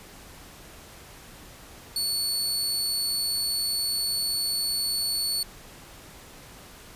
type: tone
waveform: sawtooth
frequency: 4435 Hz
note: C#8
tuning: in tune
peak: -22 dBFS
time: 1.96-5.43 s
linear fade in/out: 2 ms
effects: pink hiss -47 dBFS RMS until 6.95 s + resampled to 32000 Hz